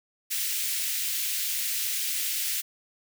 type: high-pass noise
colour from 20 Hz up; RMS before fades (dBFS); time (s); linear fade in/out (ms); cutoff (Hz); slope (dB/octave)
white; -29; 0.3-2.62; 20; 2000; 24
effects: none